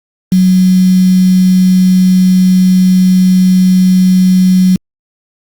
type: tone with quantisation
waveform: sine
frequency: 185 Hz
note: F#3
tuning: in tune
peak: -4 dBFS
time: 0.32-4.76 s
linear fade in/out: 2 ms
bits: 4
effects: Opus 48 kbps